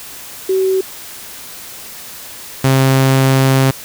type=tone pair in turn; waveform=sine / sawtooth; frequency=379.3 / 133.48 Hz; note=F#4 / C3; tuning=+43 / +35 cents; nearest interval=octave + tritone; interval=1808 cents; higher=first; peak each=-11 / -5 dBFS; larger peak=second; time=0.49-0.81 / 2.64-3.71 s; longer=second; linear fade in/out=5 ms; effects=white hiss -32 dBFS RMS until 3.84 s